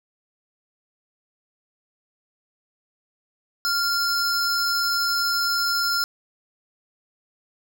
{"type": "tone pair together", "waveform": "square", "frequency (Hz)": [1391, 5248], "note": ["F6", "E8"], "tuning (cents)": [-7, -9], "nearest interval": "octave + major seventh", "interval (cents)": 2298, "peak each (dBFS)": -24, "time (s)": [3.65, 6.04], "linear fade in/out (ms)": 0, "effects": []}